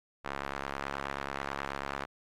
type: tone with band-pass filter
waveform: sawtooth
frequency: 69.3 Hz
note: C#2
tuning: in tune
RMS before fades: -38 dBFS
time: 0.24-2.06 s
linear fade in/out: 20 ms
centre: 1300 Hz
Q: 1.1
effects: AAC 48 kbps